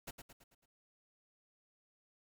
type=noise with echo; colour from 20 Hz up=pink; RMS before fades=-45 dBFS; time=0.07-0.11 s; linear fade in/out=10 ms; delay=110 ms; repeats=5; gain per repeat=-6 dB; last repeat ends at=0.66 s; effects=none